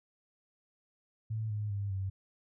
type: tone with pitch steps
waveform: sine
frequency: 110 / 105.15 / 100.52 / 96.09 Hz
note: A2 / G#2 / G2 / G2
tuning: 0 / +22 / +44 / -34 cents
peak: -32 dBFS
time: 1.3-2.1 s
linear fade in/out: 10 ms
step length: 200 ms
effects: none